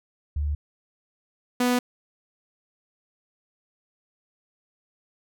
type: tone pair in turn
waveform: sine / sawtooth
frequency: 73.42 / 247 Hz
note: D2 / B3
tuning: 0 / 0 cents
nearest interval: octave + major sixth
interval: 2100 cents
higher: second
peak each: -23 / -16 dBFS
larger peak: second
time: 0.36-0.55 / 1.6-1.79 s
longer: neither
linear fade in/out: 5 ms
effects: none